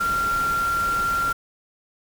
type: tone in noise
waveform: sine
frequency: 1378 Hz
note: F6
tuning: 24 cents flat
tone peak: -20 dBFS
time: 0-1.33 s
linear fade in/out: 10 ms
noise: pink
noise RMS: -33 dBFS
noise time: 0-1.33 s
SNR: +10 dB
effects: none